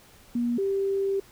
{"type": "tone pair in turn", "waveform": "sine", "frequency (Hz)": [239.1, 392.2], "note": ["A#3", "G4"], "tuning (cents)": [44, 1], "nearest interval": "major sixth", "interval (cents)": 857, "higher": "second", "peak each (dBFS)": -23, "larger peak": "neither", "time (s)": [[0.35, 0.58], [0.58, 1.2]], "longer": "second", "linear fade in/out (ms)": 5, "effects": ["pink hiss -54 dBFS RMS until 1.31 s"]}